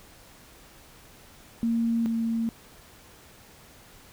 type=tone pair in turn; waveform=sine; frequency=230.6 / 228.1 Hz; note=A#3 / A#3; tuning=-19 / -37 cents; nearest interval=unison; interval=18 cents; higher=first; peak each=-22 / -24 dBFS; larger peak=first; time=1.63-2.06 / 2.06-2.49 s; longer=neither; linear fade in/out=0 ms; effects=pink hiss -52 dBFS RMS until 4.12 s